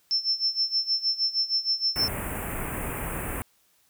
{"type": "tone with tremolo", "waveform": "sine", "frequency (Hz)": 5340, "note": "E8", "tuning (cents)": 22, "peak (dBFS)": -20, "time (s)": [0.11, 2.08], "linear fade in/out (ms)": 0, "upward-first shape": "sine", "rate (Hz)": 6.4, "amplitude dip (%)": 85}
{"type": "band-stop noise", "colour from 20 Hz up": "pink", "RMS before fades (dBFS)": -32, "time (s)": [1.96, 3.42], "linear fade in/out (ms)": 0, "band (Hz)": [2600, 8400], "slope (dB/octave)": 48}
{"effects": ["white hiss -65 dBFS RMS until 3.89 s"]}